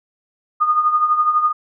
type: tone with tremolo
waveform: sine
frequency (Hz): 1227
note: D#6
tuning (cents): -25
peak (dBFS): -10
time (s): 0.6-1.53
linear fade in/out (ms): 20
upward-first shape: triangle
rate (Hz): 12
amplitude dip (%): 70
effects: none